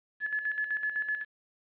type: tone with tremolo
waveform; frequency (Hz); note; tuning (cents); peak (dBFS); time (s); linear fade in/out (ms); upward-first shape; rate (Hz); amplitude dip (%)
sine; 1715; A6; -45; -27; 0.2-1.25; 50; square; 7.9; 60
effects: resampled to 8000 Hz + 10-bit